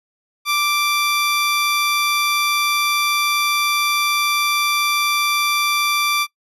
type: tone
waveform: 15% pulse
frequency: 1174.7 Hz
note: D6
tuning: in tune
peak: -10 dBFS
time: 0.45-6.27 s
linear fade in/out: 50 ms
effects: noise-tail reverb RT60 0.1 s tail -21 dB re dry + resampled to 32000 Hz